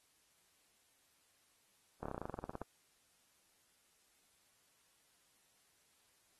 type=slowing click train; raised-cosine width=1 ms; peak=-28 dBFS; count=15; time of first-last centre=2.03-2.616 s; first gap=26 ms; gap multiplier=1.07; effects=white hiss -73 dBFS RMS until 6.39 s + AAC 32 kbps